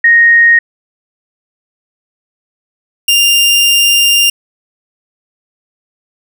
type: tone pair in turn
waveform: sine / sawtooth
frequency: 1865 / 2797 Hz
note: A#6 / F7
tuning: 0 / +2 cents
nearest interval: perfect fifth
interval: 702 cents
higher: second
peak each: -3 dBFS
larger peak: neither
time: 0.04-0.59 / 3.08-4.3 s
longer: second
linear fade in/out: 5 ms
effects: none